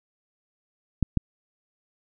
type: clicks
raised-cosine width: 5 ms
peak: -8 dBFS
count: 2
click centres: 1.027 / 1.173 s
effects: none